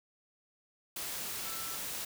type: tone in noise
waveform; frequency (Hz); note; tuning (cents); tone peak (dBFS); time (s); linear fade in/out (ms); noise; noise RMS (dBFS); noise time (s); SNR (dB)
sine; 1333; E6; +19; -47; 1.45-1.77; 5; white; -39; 0.96-2.05; -11
effects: none